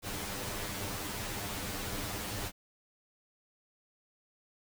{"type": "noise with comb filter", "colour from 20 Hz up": "pink", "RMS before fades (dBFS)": -38, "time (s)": [0.02, 2.52], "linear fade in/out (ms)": 50, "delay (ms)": 10, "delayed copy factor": 0.8, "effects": []}